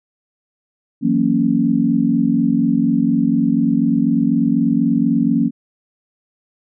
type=chord; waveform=sine; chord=F# dominant seventh; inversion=third; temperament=equal; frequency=164.81 / 185 / 233.1 / 277.2 Hz; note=E3 / F#3 / A#3 / C#4; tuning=0 / 0 / 0 / 0 cents; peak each=-22 / -21 / -16 / -17 dBFS; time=1.01-5.51 s; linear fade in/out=50 ms; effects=none